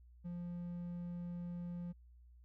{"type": "tone", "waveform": "triangle", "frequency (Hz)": 174.61, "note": "F3", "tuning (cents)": 0, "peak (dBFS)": -39, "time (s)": [0.24, 1.93], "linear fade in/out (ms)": 20, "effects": ["added 60 Hz sine -58 dBFS peak until 2.44 s"]}